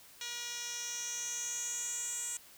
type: tone with band-pass filter sweep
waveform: 10% pulse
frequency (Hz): 479.1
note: A#4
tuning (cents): +47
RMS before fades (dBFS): -39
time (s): 0.21-2.37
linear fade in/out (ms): 2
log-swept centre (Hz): 4800 to 7900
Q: 5.1
effects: white hiss -57 dBFS RMS until 2.57 s